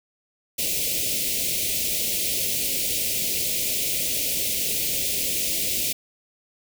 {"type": "band-stop noise", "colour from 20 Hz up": "white", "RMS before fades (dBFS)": -25, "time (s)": [0.58, 5.93], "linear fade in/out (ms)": 10, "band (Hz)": [620, 2200], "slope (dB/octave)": 48, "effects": []}